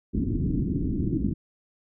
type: low-pass noise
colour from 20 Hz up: white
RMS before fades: -26 dBFS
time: 0.13-1.34 s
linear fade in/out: 20 ms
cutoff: 320 Hz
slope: 48 dB/octave
effects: none